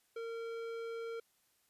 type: tone with low-pass filter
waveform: square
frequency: 459 Hz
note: A#4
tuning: 27 cents flat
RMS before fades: -42 dBFS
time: 0.16-1.2 s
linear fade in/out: 5 ms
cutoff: 3200 Hz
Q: 0.52
effects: white hiss -74 dBFS RMS until 1.69 s + resampled to 32000 Hz